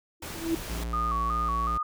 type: tone with exponential growth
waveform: sine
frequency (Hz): 329.6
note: E4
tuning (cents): 0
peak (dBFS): -21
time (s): 0.2-0.55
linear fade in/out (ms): 5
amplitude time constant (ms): 74
type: noise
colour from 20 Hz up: pink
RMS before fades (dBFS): -38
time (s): 0.22-0.84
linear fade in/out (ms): 5
type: tone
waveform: square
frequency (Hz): 58.2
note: A#1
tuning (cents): -2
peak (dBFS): -31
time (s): 0.69-1.78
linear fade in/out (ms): 10
type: tone with vibrato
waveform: sine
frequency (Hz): 1174.7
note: D6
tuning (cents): 0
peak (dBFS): -26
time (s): 0.93-1.83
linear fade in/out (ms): 5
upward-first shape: square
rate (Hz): 2.7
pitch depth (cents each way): 75
effects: none